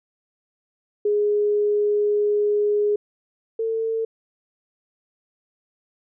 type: tone pair in turn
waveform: sine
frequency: 415.3 / 449.2 Hz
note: G#4 / A4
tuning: 0 / +36 cents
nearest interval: minor second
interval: 136 cents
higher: second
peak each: -17 / -21 dBFS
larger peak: first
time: 1.05-2.96 / 3.59-4.05 s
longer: first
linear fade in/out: 5 ms
effects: none